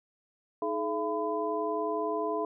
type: tone cluster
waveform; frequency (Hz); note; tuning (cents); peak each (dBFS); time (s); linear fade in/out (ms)
sine; 314.7 / 425.8 / 676 / 1007; D#4 / G#4 / E5 / B5; +20 / +43 / +43 / +33; -36 / -32 / -34 / -34; 0.62-2.45; 2
effects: none